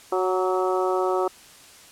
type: harmonic tone with a mistuned harmonic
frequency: 185 Hz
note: F#3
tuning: in tune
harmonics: 2 / 3 / 4 / 5 / 6 / 7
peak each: -23 / -28 / -28 / -31 / -32 / -31 dBFS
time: 0.12-1.28 s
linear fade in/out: 5 ms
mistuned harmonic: 6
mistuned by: +38 cents
effects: white hiss -48 dBFS RMS until 1.91 s + low-pass 10000 Hz 12 dB/octave